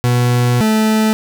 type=tone pair in turn; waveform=40% pulse; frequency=122.3 / 217.9 Hz; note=B2 / A3; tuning=-16 / -17 cents; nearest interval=minor seventh; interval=999 cents; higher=second; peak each=-10 dBFS; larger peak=neither; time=0.04-0.61 / 0.61-1.13 s; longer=first; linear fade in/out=0 ms; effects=none